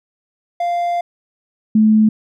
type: tone pair in turn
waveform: triangle / sine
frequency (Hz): 696 / 216.5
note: F5 / A3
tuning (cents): -6 / -28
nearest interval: octave + minor sixth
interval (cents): 2022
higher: first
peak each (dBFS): -14 / -8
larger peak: second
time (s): 0.6-1.01 / 1.75-2.09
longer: first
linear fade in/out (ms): 5
effects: none